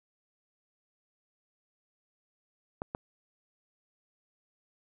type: clicks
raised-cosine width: 1 ms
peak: -20 dBFS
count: 2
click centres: 2.819 / 2.949 s
effects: none